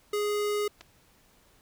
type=tone; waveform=square; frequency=415.3 Hz; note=G#4; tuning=in tune; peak=-27 dBFS; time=0.13-0.68 s; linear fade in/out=5 ms
type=clicks; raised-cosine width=0.2 ms; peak=-29 dBFS; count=2; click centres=0.809 / 0.812 s
effects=pink hiss -62 dBFS RMS until 1.61 s